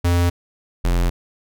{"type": "tone pair in turn", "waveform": "square", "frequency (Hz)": [87.1, 43.55], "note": ["F2", "F1"], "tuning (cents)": [-4, -4], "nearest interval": "octave", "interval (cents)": 1200, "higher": "first", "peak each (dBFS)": [-15, -16], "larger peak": "first", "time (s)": [[0.04, 0.3], [0.84, 1.1]], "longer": "neither", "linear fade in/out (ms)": 10, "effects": []}